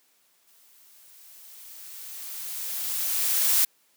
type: noise with exponential growth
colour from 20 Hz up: blue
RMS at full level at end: -20 dBFS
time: 0.47-3.65 s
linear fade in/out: 5 ms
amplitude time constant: 690 ms
effects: white hiss -65 dBFS RMS until 3.96 s + high-pass 200 Hz 12 dB/octave